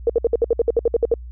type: tone bursts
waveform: sine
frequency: 466.2 Hz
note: A#4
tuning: in tune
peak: -12 dBFS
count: 13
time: 0.07-1.14 s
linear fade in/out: 2 ms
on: 26 ms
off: 61 ms
effects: added 60 Hz sine -32 dBFS peak until 1.31 s